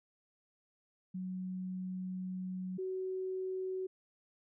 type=tone pair in turn; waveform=sine; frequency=185 / 374.9 Hz; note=F#3 / F#4; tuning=0 / +23 cents; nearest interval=octave; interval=1223 cents; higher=second; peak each=-37 / -35 dBFS; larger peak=second; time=1.14-2.78 / 2.78-3.87 s; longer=first; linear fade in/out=10 ms; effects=none